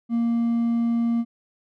triangle tone with hard clipping, 233.1 Hz, A#3, in tune, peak -20 dBFS, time 0.09-1.25 s, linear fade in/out 50 ms, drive 5 dB, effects none

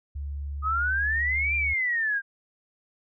sine tone, 71.2 Hz, C#2, 47 cents sharp, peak -30 dBFS, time 0.15-1.74 s, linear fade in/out 10 ms
sine exponential two-way sweep, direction up then down, 1238 to 2400 to 1585 Hz, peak -23 dBFS, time 0.62-2.22 s, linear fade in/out 50 ms, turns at 1.55 s
effects none

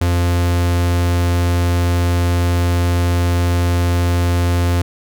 45% pulse tone, 87.31 Hz, F2, in tune, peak -13 dBFS, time 0.01-4.82 s, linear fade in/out 5 ms, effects none

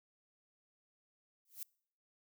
violet noise with exponential growth, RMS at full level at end -40 dBFS, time 1.45-1.63 s, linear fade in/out 2 ms, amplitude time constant 37 ms, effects noise-tail reverb RT60 0.6 s tail -26 dB re dry

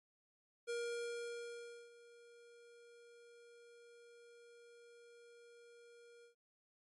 square tone with ADSR envelope, 472.6 Hz, A#4, 24 cents sharp, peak -39 dBFS, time 0.67-6.35 s, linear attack 28 ms, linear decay 1200 ms, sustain -21 dB, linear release 110 ms, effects MP3 48 kbps

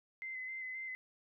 sine tone with vibrato, 2054 Hz, C7, 33 cents flat, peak -40 dBFS, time 0.22-0.95 s, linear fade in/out 0 ms, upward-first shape square, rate 3.8 Hz, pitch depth 20 cents each way, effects none

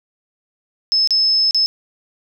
sine tone with dropouts, 5220 Hz, E8, 18 cents flat, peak -12 dBFS, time 0.92-1.66 s, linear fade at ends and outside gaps 0 ms, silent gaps 1.074-1.107 / 1.509-1.546 s, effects none

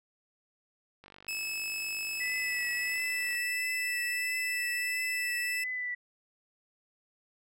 click train, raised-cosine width 0.3 ms, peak -35 dBFS, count 113, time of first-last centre 1.04-3.349 s, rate 48.5 Hz
sawtooth tone with pitch glide, 2598 to 2634 Hz, E7 to E7, -26 to -2 cents, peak -30 dBFS, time 1.28-5.64 s, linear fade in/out 5 ms, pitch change +24 cents, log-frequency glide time 2.87-3 s
sine tone with vibrato, 1975.5 Hz, B6, in tune, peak -32 dBFS, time 2.2-5.95 s, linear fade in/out 10 ms, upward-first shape triangle, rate 1.5 Hz, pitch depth 35 cents each way
effects none

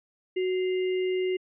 sine tone with sample-and-hold, 370 Hz, F#4, in tune, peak -24 dBFS, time 0.36-1.37 s, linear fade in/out 10 ms, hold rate 2450 Hz, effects resampled to 8000 Hz

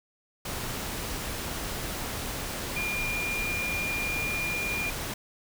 sine tone in noise, 2409 Hz, D7, 43 cents sharp, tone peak -29 dBFS, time 2.76-4.9 s, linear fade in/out 5 ms, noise pink, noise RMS -34 dBFS, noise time 0.45-5.14 s, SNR +2 dB, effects none

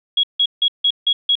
sine tone bursts, 3322 Hz, G#7, in tune, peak -12 dBFS, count 6, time 0.17-1.354 s, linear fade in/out 5 ms, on 64 ms, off 160 ms, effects none

